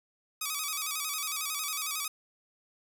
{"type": "tone with vibrato", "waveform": "5% pulse", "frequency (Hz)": 1200, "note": "D6", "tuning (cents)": 37, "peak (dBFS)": -20, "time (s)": [0.41, 2.08], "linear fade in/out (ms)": 5, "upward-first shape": "square", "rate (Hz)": 11, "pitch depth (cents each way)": 81, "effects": []}